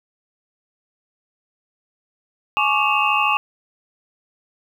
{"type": "tone cluster", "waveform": "sine", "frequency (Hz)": [844, 1105, 1178, 2565, 2762], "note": ["G#5", "C#6", "D6", "E7", "F7"], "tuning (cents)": [28, -6, 5, -48, -20], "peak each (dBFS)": -22, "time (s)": [2.57, 3.37], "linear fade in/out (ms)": 0, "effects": ["8-bit"]}